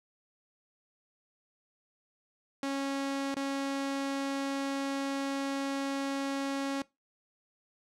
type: tone with dropouts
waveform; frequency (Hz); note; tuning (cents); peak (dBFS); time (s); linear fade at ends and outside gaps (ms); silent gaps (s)
sawtooth; 275.1; C#4; -13; -27; 2.63-6.82; 2; 3.344-3.366
effects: noise-tail reverb RT60 0.2 s tail -20 dB re dry + low-pass 8000 Hz 12 dB/octave